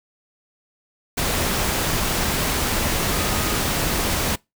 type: tone in noise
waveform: sine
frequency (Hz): 1244.5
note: D#6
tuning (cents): 0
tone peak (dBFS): -33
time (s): 3.13-3.56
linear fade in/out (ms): 10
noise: pink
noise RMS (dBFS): -22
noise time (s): 1.17-4.36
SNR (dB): -14
effects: noise-tail reverb RT60 0.2 s tail -24 dB re dry